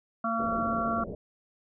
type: harmonic tone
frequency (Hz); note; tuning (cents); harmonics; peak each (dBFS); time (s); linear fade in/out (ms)
227.7; A#3; -40; 1 / 3 / 5 / 6; -32 / -32 / -32 / -32; 0.24-1.04; 5
type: low-pass noise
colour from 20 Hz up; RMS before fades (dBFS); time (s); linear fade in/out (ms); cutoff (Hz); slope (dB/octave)
white; -38; 0.39-1.15; 2; 590; 48
effects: none